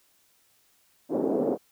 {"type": "band-pass noise", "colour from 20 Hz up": "pink", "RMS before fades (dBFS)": -26, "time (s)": [1.09, 1.58], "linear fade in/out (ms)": 50, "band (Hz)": [250, 570], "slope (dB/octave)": 24, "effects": ["white hiss -65 dBFS RMS until 1.71 s"]}